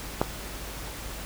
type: clicks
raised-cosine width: 1 ms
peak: -7 / -24 dBFS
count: 2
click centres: 0.215 / 0.23 s
effects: added 50 Hz sine -40 dBFS peak until 1.25 s + pink hiss -39 dBFS RMS until 1.25 s

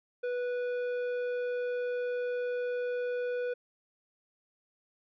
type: tone with tanh clipping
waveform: triangle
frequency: 491.6 Hz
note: B4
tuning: 8 cents flat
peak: -32 dBFS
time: 0.23-3.54 s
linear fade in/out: 10 ms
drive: 14 dB
effects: none

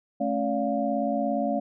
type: tone cluster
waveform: sine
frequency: 217.8 / 275.1 / 574 / 703 Hz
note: A3 / C#4 / D5 / F5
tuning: -17 / -13 / -40 / +11 cents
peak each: -29 dBFS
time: 0.2-1.6 s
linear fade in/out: 10 ms
effects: none

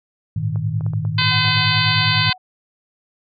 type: chord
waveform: sine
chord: Ab suspended second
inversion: none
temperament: equal with one note detuned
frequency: 103.83 / 113.68 / 155.56 Hz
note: Ab2 / Bb2 / Eb3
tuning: 0 / -43 / 0 cents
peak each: -23 dBFS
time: 0.36-2.3 s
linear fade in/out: 5 ms
type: clicks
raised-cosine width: 1 ms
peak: -23 dBFS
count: 9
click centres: 0.559 / 0.809 / 0.864 / 0.935 / 1.051 / 1.218 / 1.451 / 1.483 / 1.569 s
type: harmonic tone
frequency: 510 Hz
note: C5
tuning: 44 cents flat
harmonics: 2 / 3 / 4 / 5 / 6 / 7 / 8 / 9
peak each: -24 / -24 / -24 / -24 / -24 / -24 / -24 / -24 dBFS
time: 1.18-2.33 s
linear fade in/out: 5 ms
type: tone with tremolo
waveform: sine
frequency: 740 Hz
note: F#5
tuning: in tune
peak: -31 dBFS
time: 1.31-2.38 s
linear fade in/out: 5 ms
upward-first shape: sine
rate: 7.3 Hz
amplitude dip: 75%
effects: none

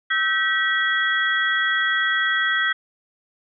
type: tone cluster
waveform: sine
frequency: 1306 / 1550 / 1930 / 3309 Hz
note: E6 / G6 / B6 / G#7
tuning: -17 / -20 / -40 / -7 cents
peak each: -27 / -23 / -21 / -27 dBFS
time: 0.1-2.73 s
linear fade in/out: 10 ms
effects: none

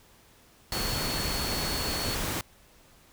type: tone in noise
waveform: sine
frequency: 4397 Hz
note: C#8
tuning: 15 cents flat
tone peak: -34 dBFS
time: 0.72-2.15 s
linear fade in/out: 2 ms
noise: pink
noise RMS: -31 dBFS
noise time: 0.72-2.41 s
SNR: -6 dB
effects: pink hiss -58 dBFS RMS until 3.12 s

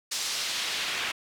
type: noise with band-pass filter sweep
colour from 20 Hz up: pink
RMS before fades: -31 dBFS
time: 0.11-1.12 s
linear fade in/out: 10 ms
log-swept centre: 5600 to 2400 Hz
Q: 1.2
effects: none

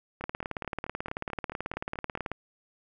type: two click trains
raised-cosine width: 0.5 ms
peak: -24 / -17 dBFS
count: 10 / 39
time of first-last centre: 0.21-2.175 / 0.24-2.317 s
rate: 4.58 / 18.3 Hz
effects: none

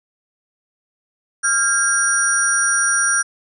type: tone cluster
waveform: sine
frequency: 1385 / 1616 / 5750 / 9330 Hz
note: F6 / G#6 / F8 / D9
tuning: -15 / -48 / +50 / -12 cents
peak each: -20 dBFS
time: 1.43-3.23 s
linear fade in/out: 20 ms
effects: none

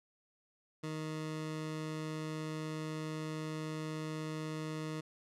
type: tone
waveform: 20% pulse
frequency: 156.1 Hz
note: D#3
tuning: 6 cents sharp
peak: -33 dBFS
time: 0.83-5.01 s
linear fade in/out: 10 ms
effects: low-pass 9000 Hz 12 dB/octave

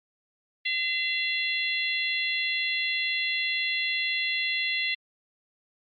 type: harmonic tone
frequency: 682 Hz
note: F5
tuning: 41 cents flat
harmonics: 3 / 4 / 5 / 6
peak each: -28 / -30 / -32 / -34 dBFS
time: 0.65-4.95 s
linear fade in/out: 10 ms
effects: MP3 32 kbps

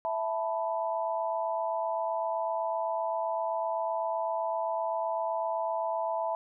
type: chord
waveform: sine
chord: E suspended fourth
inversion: none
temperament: equal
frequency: 659.3 / 880 / 987.8 Hz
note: E5 / A5 / B5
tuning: 0 / 0 / 0 cents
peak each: -31 / -33 / -35 dBFS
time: 0.05-6.35 s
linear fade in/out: 0 ms
effects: none

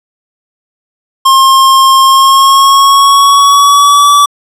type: tone with pitch glide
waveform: square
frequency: 1068 to 1151.3 Hz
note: C6 to D6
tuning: +35 to -35 cents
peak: -3 dBFS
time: 1.25-4.26 s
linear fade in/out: 10 ms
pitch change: +130 cents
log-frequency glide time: 2.03-4.11 s
effects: low-pass 12000 Hz 12 dB/octave

